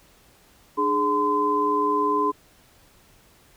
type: tone cluster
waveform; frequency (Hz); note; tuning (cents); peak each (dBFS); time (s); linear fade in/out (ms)
sine; 299.3 / 417.9 / 1025; D4 / G#4 / C6; +33 / +11 / -36; -27 / -25 / -21; 0.77-2.32; 20
effects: pink hiss -56 dBFS RMS until 3.56 s